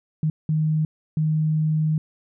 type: tone bursts at uneven times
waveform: sine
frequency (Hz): 155.56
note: D#3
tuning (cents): 0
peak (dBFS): -18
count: 3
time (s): 0.23-0.3 / 0.49-0.85 / 1.17-1.98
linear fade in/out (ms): 2
effects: none